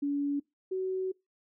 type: tone pair in turn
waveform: sine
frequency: 284.9 / 375.6 Hz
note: C#4 / F#4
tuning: +48 / +26 cents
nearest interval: perfect fourth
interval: 478 cents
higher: second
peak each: -27 / -29 dBFS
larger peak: first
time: 0.02-0.4 / 0.71-1.12 s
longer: second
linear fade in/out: 10 ms
effects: noise-tail reverb RT60 0.2 s tail -23 dB re dry